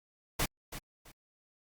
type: noise with echo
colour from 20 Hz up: pink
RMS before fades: -30 dBFS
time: 0.39-0.46 s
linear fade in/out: 10 ms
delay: 330 ms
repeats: 2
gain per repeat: -12 dB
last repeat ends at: 1.12 s
effects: Opus 48 kbps